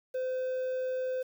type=tone with quantisation; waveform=triangle; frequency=514 Hz; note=C5; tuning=31 cents flat; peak=-28 dBFS; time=0.14-1.23 s; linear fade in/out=10 ms; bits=9; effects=none